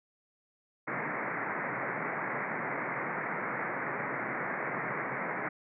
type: band-pass noise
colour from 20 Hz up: white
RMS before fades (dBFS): -35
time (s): 0.87-5.49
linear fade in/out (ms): 10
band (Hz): 120 to 2200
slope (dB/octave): 96
effects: none